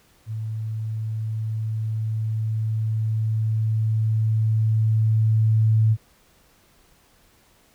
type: tone with level ramp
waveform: sine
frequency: 110 Hz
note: A2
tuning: in tune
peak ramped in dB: -26 to -14 dBFS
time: 0.26-5.97 s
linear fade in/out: 50 ms
effects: pink hiss -58 dBFS RMS until 7.74 s